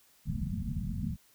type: low-pass noise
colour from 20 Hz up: white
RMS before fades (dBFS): -34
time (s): 0.25-1.17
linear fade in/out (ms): 50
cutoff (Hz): 230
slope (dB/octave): 96
effects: white hiss -64 dBFS RMS until 1.34 s